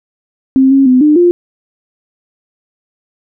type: tone with pitch steps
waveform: sine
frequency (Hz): 265 / 272 / 254.4 / 301 / 350.7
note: C4 / C#4 / C4 / D4 / F4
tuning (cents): +22 / -33 / -48 / +43 / +7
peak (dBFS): -4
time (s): 0.56-1.31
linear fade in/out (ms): 0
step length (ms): 150
effects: none